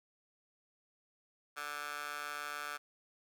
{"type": "tone with high-pass filter", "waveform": "15% pulse", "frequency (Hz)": 146.83, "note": "D3", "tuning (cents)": 0, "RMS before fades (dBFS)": -42, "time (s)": [1.56, 2.78], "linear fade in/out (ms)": 20, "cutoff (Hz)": 1200, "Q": 2.4, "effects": []}